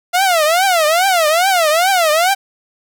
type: tone with vibrato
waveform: sawtooth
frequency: 688 Hz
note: F5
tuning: 26 cents flat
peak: -7 dBFS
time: 0.13-2.35 s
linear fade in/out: 20 ms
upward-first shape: triangle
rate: 2.4 Hz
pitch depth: 260 cents each way
effects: 8-bit